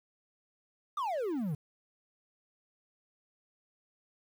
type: exponential sweep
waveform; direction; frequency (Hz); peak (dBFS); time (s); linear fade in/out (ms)
triangle; down; 1244.5 to 138.5; -29; 0.97-1.55; 5
effects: 10-bit